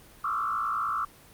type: tone with frequency modulation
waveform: sine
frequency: 1240 Hz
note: D#6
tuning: 6 cents flat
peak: -26 dBFS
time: 0.24-1.05 s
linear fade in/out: 5 ms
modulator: 55.5 Hz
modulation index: 2.4
effects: pink hiss -53 dBFS RMS until 1.33 s + Opus 32 kbps